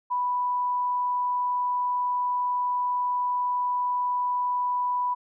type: tone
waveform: sine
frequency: 987.8 Hz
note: B5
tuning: in tune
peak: -23 dBFS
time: 0.1-5.15 s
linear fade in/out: 20 ms
effects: none